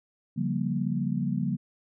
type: chord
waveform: sine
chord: G half-diminished seventh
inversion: second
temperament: just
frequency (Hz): 141.12 / 176.4 / 196 / 235.2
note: Db3 / F3 / G3 / Bb3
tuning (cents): +31 / +18 / 0 / +16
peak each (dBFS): -31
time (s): 0.36-1.57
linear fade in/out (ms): 20
effects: none